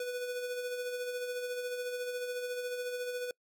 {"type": "tone with tremolo", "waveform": "square", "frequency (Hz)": 493.9, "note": "B4", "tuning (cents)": 0, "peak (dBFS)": -34, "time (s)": [0, 3.31], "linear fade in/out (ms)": 2, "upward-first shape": "sine", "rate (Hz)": 14, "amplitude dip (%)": 40, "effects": ["noise-tail reverb RT60 0.1 s tail -26 dB re dry"]}